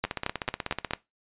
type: two click trains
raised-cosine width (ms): 0.3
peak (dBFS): -10 / -13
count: 5 / 15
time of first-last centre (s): 0.04-0.935 / 0.05-0.909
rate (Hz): 4.47 / 16.3
effects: noise-tail reverb RT60 0.2 s tail -19 dB re dry + resampled to 8000 Hz